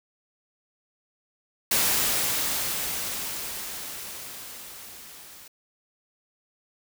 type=noise with level ramp; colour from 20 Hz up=white; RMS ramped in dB=-22 to -47 dBFS; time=1.71-5.48 s; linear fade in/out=5 ms; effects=none